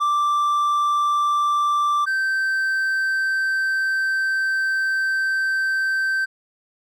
triangle tone pair in turn, 1174.7 / 1554.5 Hz, D6 / G6, 0 / -15 cents, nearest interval perfect fourth, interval 485 cents, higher second, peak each -15 / -17 dBFS, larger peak first, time 0-2.06 / 2.06-6.26 s, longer second, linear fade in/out 20 ms, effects none

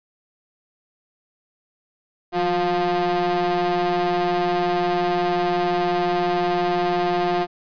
40% pulse ring-modulated tone, 174.61 Hz, F3, in tune, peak -15 dBFS, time 2.32-7.47 s, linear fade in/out 50 ms, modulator 531 Hz, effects resampled to 11025 Hz

